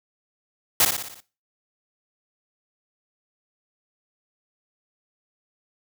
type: noise with echo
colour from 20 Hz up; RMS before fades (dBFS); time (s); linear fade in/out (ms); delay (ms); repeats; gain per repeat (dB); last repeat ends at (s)
white; -17; 0.8-0.85; 2; 59; 6; -5; 1.204
effects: noise-tail reverb RT60 0.3 s tail -17 dB re dry